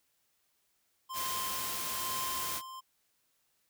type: tone with tremolo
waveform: square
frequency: 1046.5 Hz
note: C6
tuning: in tune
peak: -37 dBFS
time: 1.09-2.81 s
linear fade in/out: 20 ms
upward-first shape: sine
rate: 1.1 Hz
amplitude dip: 55%
type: noise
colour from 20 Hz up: white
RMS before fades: -37 dBFS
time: 1.13-2.62 s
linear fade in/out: 50 ms
effects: white hiss -75 dBFS RMS until 3.69 s